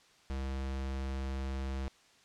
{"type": "tone", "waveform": "square", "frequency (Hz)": 66.8, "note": "C2", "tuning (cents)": 36, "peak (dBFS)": -35, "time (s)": [0.3, 1.88], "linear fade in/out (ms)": 0, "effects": ["white hiss -63 dBFS RMS until 2.24 s", "low-pass 6000 Hz 12 dB/octave"]}